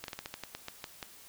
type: slowing click train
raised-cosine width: 0.2 ms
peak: -21 dBFS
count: 11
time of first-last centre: 0.04-1.028 s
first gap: 42 ms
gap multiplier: 1.18
effects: white hiss -54 dBFS RMS until 1.28 s